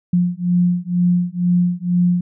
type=beating tone pair; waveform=sine; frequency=176 / 178.1 Hz; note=F3 / F3; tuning=+14 / +34 cents; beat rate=2.1 Hz; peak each=-17 dBFS; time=0.13-2.21 s; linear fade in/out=5 ms; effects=none